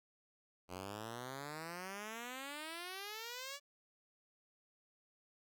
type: exponential sweep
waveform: 5% pulse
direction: up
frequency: 87.7 to 580 Hz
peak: -33 dBFS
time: 0.68-3.6 s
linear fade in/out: 50 ms
effects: none